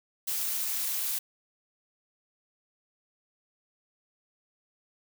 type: noise with amplitude modulation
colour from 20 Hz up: blue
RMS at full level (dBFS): -28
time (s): 0.27-1.19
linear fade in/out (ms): 10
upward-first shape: sine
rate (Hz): 285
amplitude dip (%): 65
effects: none